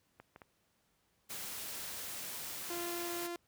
clicks, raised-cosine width 0.5 ms, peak -36 dBFS, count 3, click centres 0.2 / 0.361 / 0.418 s
white noise, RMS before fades -43 dBFS, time 1.29-3.28 s, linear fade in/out 20 ms
sawtooth tone, 345.7 Hz, F4, 18 cents flat, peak -35 dBFS, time 2.7-3.36 s, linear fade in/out 2 ms
effects pink hiss -75 dBFS RMS until 3.47 s + high-pass 60 Hz 12 dB/octave

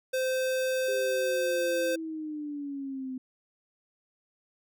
square tone, 518 Hz, C5, 17 cents flat, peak -27 dBFS, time 0.13-1.96 s, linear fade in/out 10 ms
sine exponential sweep, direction down, 406 to 255.8 Hz, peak -33 dBFS, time 0.88-3.18 s, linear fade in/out 5 ms
effects none

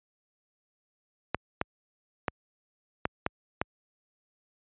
clicks, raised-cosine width 0.5 ms, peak -11 dBFS, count 6, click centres 1.346 / 1.614 / 2.282 / 3.054 / 3.264 / 3.615 s, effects high-pass 60 Hz 12 dB/octave + resampled to 8000 Hz

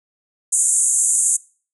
white band-pass noise, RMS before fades -17 dBFS, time 0.52-1.37 s, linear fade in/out 10 ms, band 6700 to 10000 Hz, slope 96 dB/octave, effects noise-tail reverb RT60 0.4 s tail -22 dB re dry

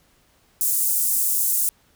pink high-pass noise, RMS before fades -21 dBFS, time 0.61-1.69 s, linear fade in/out 0 ms, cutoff 8400 Hz, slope 24 dB/octave, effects pink hiss -60 dBFS RMS until 1.95 s

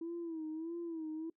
sine tone with vibrato, 326.6 Hz, E4, 16 cents flat, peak -37 dBFS, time 0.01-1.3 s, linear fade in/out 5 ms, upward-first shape sine, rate 1.6 Hz, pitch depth 83 cents each way, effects noise-tail reverb RT60 0.1 s tail -22 dB re dry + tanh soft clip ceiling -35 dBFS

